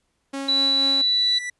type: tone with tremolo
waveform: sawtooth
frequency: 274.1 Hz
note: C#4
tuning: 19 cents flat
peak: -23 dBFS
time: 0.33-1.02 s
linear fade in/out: 10 ms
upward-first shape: sine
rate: 4.2 Hz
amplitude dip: 30%
type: tone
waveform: sine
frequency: 3951 Hz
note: B7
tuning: in tune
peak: -17 dBFS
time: 0.48-1.39 s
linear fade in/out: 10 ms
type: tone with exponential growth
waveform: 45% pulse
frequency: 1968 Hz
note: B6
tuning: 7 cents flat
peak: -26 dBFS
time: 0.67-1.5 s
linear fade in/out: 5 ms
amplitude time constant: 180 ms
effects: pink hiss -71 dBFS RMS until 1.59 s + resampled to 24000 Hz